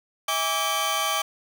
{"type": "tone cluster", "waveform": "sawtooth", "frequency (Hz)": [644, 815, 1154, 3119], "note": ["E5", "G#5", "D6", "G7"], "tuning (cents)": [-41, -33, -31, -9], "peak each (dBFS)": [-28, -27, -22, -26], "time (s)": [0.28, 1.22], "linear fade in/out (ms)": 5, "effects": []}